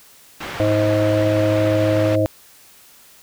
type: low-pass noise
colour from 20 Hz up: white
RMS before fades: -30 dBFS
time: 0.4-2.16 s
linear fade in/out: 10 ms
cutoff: 2100 Hz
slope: 12 dB/octave
type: harmonic tone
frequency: 105.4 Hz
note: G#2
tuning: 26 cents sharp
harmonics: 1 / 3 / 5 / 6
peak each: -20 / -20 / -20 / -20 dBFS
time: 0.6-2.26 s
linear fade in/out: 0 ms
effects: white hiss -48 dBFS RMS until 3.22 s